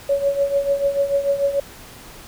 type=tone with tremolo; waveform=sine; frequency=560 Hz; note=C#5; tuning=18 cents sharp; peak=-13 dBFS; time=0.09-1.6 s; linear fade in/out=5 ms; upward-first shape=triangle; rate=6.8 Hz; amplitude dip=80%; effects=pink hiss -41 dBFS RMS until 2.27 s